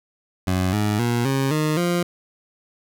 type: tone with pitch steps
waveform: 20% pulse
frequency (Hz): 92.5 / 105.03 / 119.27 / 135.43 / 153.78 / 174.62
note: F#2 / G#2 / A#2 / C#3 / D#3 / F3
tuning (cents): 0 / +20 / +40 / -40 / -20 / 0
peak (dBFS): -14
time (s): 0.47-2.03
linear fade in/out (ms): 5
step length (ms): 260
effects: none